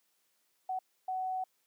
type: tone bursts at uneven times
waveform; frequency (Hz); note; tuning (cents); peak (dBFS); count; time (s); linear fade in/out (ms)
sine; 748; F#5; +19; -32; 2; 0.69-0.79 / 1.08-1.44; 5
effects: white hiss -75 dBFS RMS until 1.66 s + high-pass 200 Hz 12 dB/octave